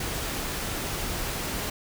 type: noise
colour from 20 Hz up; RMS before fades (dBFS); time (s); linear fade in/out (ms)
pink; -31; 0-1.7; 5
effects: none